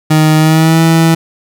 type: tone with pitch glide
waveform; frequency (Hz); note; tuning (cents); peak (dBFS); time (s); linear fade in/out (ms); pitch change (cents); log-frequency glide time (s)
30% pulse; 155.56 to 163.58; D#3 to E3; 0 to -13; -3; 0.1-1.15; 10; +87; 0.37-0.81
effects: none